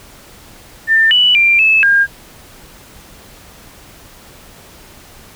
sine tone with pitch steps, 1793 / 2959 / 2374 / 2610 / 1612 Hz, A6 / F#7 / D7 / E7 / G6, +32 / -1 / +18 / -18 / +48 cents, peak -7 dBFS, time 0.87-2.07 s, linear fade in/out 50 ms, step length 240 ms, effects pink hiss -40 dBFS RMS until 5.35 s

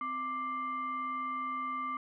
sine tone with frequency modulation, 1178 Hz, D6, 5 cents sharp, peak -33 dBFS, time 0.01-1.97 s, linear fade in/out 2 ms, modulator 919 Hz, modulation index 0.52, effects none

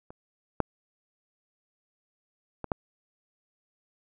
clicks, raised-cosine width 1 ms, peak -30 / -9 / -20 / -12 dBFS, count 4, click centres 0.105 / 0.603 / 2.643 / 2.718 s, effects none

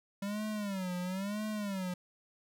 square tone with vibrato, 196 Hz, G3, in tune, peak -35 dBFS, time 0.22-1.94 s, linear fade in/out 5 ms, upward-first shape sine, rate 1 Hz, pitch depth 160 cents each way, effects none

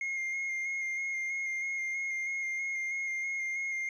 triangle tone with vibrato, 2133 Hz, C7, 33 cents sharp, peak -30 dBFS, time 0.01-3.89 s, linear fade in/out 2 ms, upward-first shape square, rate 3.1 Hz, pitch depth 17 cents each way, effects resampled to 22050 Hz

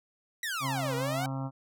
sawtooth exponential two-way sweep, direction down then up, 1975.5 to 464.8 to 776 Hz, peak -28 dBFS, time 0.43-1.26 s, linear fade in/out 2 ms, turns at 0.95 s
harmonic tone, 134.2 Hz, C3, 44 cents sharp, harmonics 1 / 2 / 4 / 5 / 6 / 7 / 8 / 9 / 10, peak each -33 / -37 / -46 / -46 / -45 / -46 / -49 / -50 / -50 dBFS, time 0.6-1.51 s, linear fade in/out 50 ms
effects none

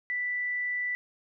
sine tone, 1975.5 Hz, B6, in tune, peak -28 dBFS, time 0.1-0.95 s, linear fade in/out 0 ms, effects none

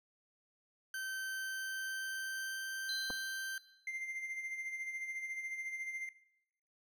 40% pulse tone with pitch glide, 1547 to 1563.2 Hz, G6 to G6, -23 to -5 cents, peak -38 dBFS, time 0.94-3.58 s, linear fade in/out 2 ms, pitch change +18 cents, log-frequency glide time 1.2-2.86 s
sine tone with exponential decay, 4066 Hz, B7, 50 cents sharp, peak -36 dBFS, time 2.89-4 s, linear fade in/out 2 ms, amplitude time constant 240 ms
clicks, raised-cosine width 1 ms, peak -30 dBFS, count 2, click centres 3.102 / 3.106 s
triangle tone with tremolo, 2093 Hz, C7, in tune, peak -35 dBFS, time 3.87-6.09 s, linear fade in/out 2 ms, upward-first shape sine, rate 14 Hz, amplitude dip 45%
effects noise-tail reverb RT60 0.8 s tail -19 dB re dry

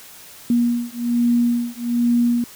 sine beating tone pair, 238.1 / 239.3 Hz, A#3 / A#3, +37 / +46 cents, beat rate 1.2 Hz, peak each -19 dBFS, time 0.5-2.44 s, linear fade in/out 2 ms, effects white hiss -42 dBFS RMS until 2.55 s

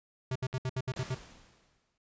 square tone bursts, 129.2 Hz, C3, 21 cents flat, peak -31 dBFS, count 8, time 0.31-1.147 s, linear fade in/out 5 ms, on 46 ms, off 67 ms
clicks, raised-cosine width 0.3 ms, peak -31 dBFS, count 2, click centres 0.529 / 0.938 s
pink noise with exponential decay, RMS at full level -41 dBFS, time 0.96-1.98 s, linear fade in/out 5 ms, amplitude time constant 220 ms
effects resampled to 16000 Hz

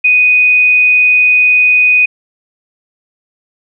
sine tone, 2489 Hz, D#7, in tune, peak -5 dBFS, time 0.04-2.06 s, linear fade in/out 10 ms, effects none

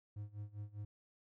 triangle tone with tremolo, 103.83 Hz, G#2, in tune, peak -39 dBFS, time 0.16-0.85 s, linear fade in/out 5 ms, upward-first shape sine, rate 5 Hz, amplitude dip 90%, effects none

